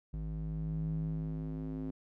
square tone with band-pass filter sweep, 52.8 Hz, G#1, 29 cents sharp, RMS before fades -37 dBFS, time 0.13-1.91 s, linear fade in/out 10 ms, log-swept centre 110 to 250 Hz, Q 3.2, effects none

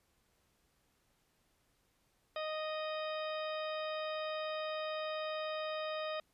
harmonic tone, 621 Hz, D#5, 3 cents flat, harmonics 1 / 2 / 3 / 4 / 5 / 6 / 8, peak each -38 / -43 / -49 / -49 / -51 / -49 / -56 dBFS, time 2.36-6.2 s, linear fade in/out 2 ms, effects pink hiss -75 dBFS RMS until 6.33 s + resampled to 32000 Hz

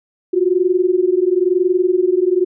sine tone pair together, 353.5 / 374.5 Hz, F4 / F#4, +21 / +21 cents, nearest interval minor second, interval 100 cents, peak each -15 dBFS, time 0.33-2.45 s, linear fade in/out 10 ms, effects none

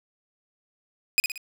sawtooth tone with echo, 2489 Hz, D#7, in tune, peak -13 dBFS, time 1.18-1.2 s, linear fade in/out 0 ms, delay 59 ms, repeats 3, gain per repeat -7 dB, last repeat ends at 1.377 s, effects none

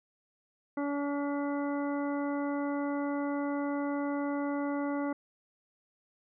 harmonic tone, 285.5 Hz, D4, 49 cents flat, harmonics 1 / 2 / 3 / 4 / 5 / 7, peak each -31 / -37 / -41 / -43 / -45 / -48 dBFS, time 0.77-5.13 s, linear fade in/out 5 ms, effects none

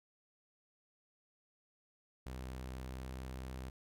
sawtooth tone with pitch glide, 64 to 64.48 Hz, C2 to C2, -38 to -25 cents, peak -39 dBFS, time 2.26-3.7 s, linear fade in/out 5 ms, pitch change +13 cents, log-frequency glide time 2.67-3.03 s, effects none

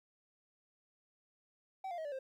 triangle tone with pitch steps, 765 / 697.5 / 635.9 / 579.8 / 528.6 Hz, G5 / F5 / D#5 / D5 / C5, -42 / -2 / +38 / -22 / +18 cents, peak -37 dBFS, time 1.84-2.19 s, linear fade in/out 5 ms, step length 70 ms, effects 13-bit

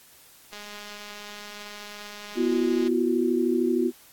click train, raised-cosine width 0.2 ms, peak -23 dBFS, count 487, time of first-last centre 0.53-2.878 s, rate 207 Hz
sine chord, B suspended fourth, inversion none, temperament equal with one note detuned, 246.9 / 336.9 / 370 Hz, B3 / E4 / F#4, 0 / +38 / 0 cents, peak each -25 dBFS, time 2.35-3.92 s, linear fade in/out 50 ms
effects white hiss -53 dBFS RMS until 4.12 s + AAC 64 kbps

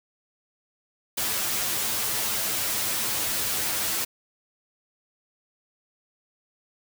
white noise with comb filter, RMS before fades -27 dBFS, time 1.17-4.05 s, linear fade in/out 10 ms, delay 9.2 ms, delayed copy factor +0.85, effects none

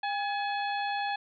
harmonic tone with a mistuned harmonic, 849 Hz, G#5, 38 cents sharp, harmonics 1 / 2 / 3 / 4 / 5, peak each -30 / -36 / -40 / -42 / -44 dBFS, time 0.03-1.16 s, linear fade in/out 5 ms, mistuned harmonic 1, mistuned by -85 cents, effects none

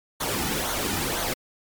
pink noise with flanger, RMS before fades -27 dBFS, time 0.2-1.34 s, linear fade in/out 10 ms, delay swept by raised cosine 0.38 to 1.88 ms, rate 2 Hz, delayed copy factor -0.6, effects MP3 96 kbps

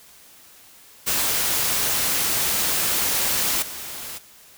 white noise with level steps, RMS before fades -22 / -34 dBFS, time 1.06-4.19 s, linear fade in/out 20 ms, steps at 3.62 s, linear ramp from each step 5 ms, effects white hiss -49 dBFS RMS until 4.57 s

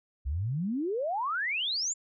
sine exponential sweep, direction up, 61.74 to 7459 Hz, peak -28 dBFS, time 0.25-1.94 s, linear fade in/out 20 ms, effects none

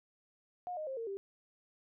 sine tone with pitch steps, 718 / 617.9 / 531.7 / 457.6 / 393.8 Hz, F5 / D#5 / C5 / A#4 / G4, +48 / -12 / +28 / -32 / +8 cents, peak -37 dBFS, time 0.67-1.17 s, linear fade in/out 0 ms, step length 100 ms, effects none

